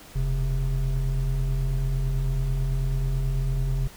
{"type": "tone pair together", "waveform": "triangle", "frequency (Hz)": [41.33, 133.1], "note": ["E1", "C3"], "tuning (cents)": [5, 30], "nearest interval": "octave + minor sixth", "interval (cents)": 2025, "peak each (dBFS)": [-22, -24], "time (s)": [0.15, 3.88], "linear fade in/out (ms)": 10, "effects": ["pink hiss -47 dBFS RMS until 3.96 s"]}